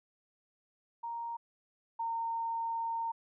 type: tone pair in turn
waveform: sine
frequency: 932.3 / 916.8 Hz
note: A#5 / A#5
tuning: 0 / -29 cents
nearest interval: unison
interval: 29 cents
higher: first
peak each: -36 / -32 dBFS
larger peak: second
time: 1.03-1.37 / 1.99-3.12 s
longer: second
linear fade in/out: 10 ms
effects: none